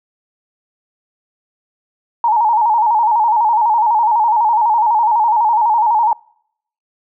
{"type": "tone with vibrato", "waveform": "sine", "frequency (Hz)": 897, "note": "A5", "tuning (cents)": 33, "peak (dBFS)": -10, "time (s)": [2.24, 6.13], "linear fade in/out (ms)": 2, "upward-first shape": "square", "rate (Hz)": 12, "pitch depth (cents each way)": 82, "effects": ["noise-tail reverb RT60 0.7 s tail -26 dB re dry"]}